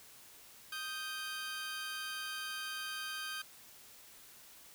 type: tone pair together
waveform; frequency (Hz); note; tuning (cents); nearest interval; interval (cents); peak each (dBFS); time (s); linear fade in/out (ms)
20% pulse; 1244.5 / 1568; D#6 / G6; 0 / 0; major third; 400; -40 / -36; 0.72-3.42; 5
effects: white hiss -57 dBFS RMS until 4.74 s